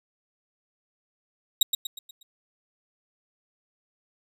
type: tone with echo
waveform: sawtooth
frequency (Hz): 3795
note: A#7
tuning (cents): +30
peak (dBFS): -12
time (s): 1.61-1.63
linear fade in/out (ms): 5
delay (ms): 120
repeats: 5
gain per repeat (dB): -7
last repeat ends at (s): 2.23
effects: none